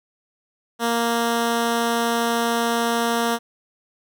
10% pulse tone, 233.1 Hz, A#3, in tune, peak -11 dBFS, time 0.79-3.39 s, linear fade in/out 50 ms, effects none

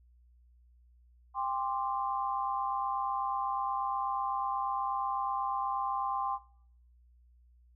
sine chord, G suspended fourth, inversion none, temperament equal with one note detuned, 797.2 / 1046.5 / 1174.7 Hz, G5 / C6 / D6, +29 / 0 / 0 cents, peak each -34 / -33 / -39 dBFS, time 1.34-6.39 s, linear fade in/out 50 ms, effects noise-tail reverb RT60 0.6 s tail -20 dB re dry + added 60 Hz sine -59 dBFS peak until 7.75 s

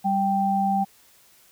sine tone pair together, 196.15 / 784 Hz, G3 / G5, +1 / 0 cents, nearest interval 2 octaves, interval 2399 cents, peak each -24 / -21 dBFS, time 0.04-0.85 s, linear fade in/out 20 ms, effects white hiss -56 dBFS RMS until 1.51 s

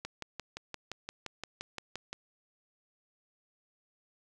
click train, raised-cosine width 0.2 ms, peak -21 dBFS, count 13, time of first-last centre 0.05-2.13 s, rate 5.77 Hz, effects none

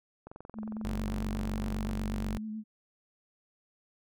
click train, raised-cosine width 1 ms, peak -31 dBFS, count 37, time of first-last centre 0.27-1.899 s, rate 22.1 Hz
sine tone with vibrato, 216.3 Hz, A3, 29 cents flat, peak -35 dBFS, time 0.54-2.64 s, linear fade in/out 50 ms, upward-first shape sine, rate 9 Hz, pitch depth 28 cents each way
sawtooth tone, 48.05 Hz, G1, 34 cents flat, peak -29 dBFS, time 0.84-2.38 s, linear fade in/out 10 ms
effects none

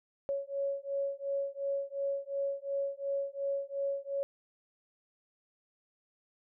sine beating tone pair, 554.4 / 557.2 Hz, C#5 / C#5, 0 / +9 cents, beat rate 2.8 Hz, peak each -35 / -35 dBFS, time 0.29-4.23 s, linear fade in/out 0 ms, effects none

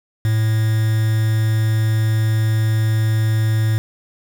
triangle tone with quantisation, 110 Hz, A2, in tune, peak -12 dBFS, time 0.25-3.78 s, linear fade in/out 0 ms, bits 5, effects none

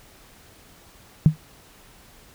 sine tone with exponential decay, 155.56 Hz, D#3, in tune, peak -6 dBFS, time 1.26-1.37 s, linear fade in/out 0 ms, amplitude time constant 22 ms, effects pink hiss -51 dBFS RMS until 2.34 s

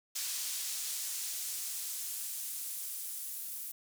brown noise with high-pass filter sweep, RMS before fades -39 dBFS, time 0.15-3.72 s, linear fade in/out 10 ms, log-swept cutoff 5800 to 12000 Hz, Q 0.85, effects none

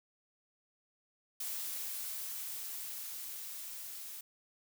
blue noise with level ramp, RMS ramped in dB -39 to -46 dBFS, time 1.4-4.21 s, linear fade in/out 5 ms, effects none

